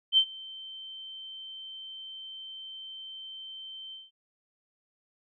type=tone with ADSR envelope; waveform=sine; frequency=3106 Hz; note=G7; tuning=17 cents flat; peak=-16 dBFS; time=0.12-4.11 s; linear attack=55 ms; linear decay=71 ms; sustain=-24 dB; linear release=180 ms; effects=none